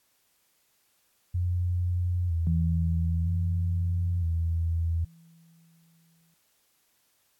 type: tone with vibrato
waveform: sine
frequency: 86 Hz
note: F2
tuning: 26 cents flat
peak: -24 dBFS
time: 1.34-5.05 s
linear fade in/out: 10 ms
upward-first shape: square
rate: 0.52 Hz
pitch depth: 57 cents each way
type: tone with exponential decay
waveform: sine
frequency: 165.3 Hz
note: E3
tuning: 5 cents sharp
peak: -24 dBFS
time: 2.47-6.34 s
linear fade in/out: 0 ms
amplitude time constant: 840 ms
effects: white hiss -69 dBFS RMS until 7.39 s + AAC 64 kbps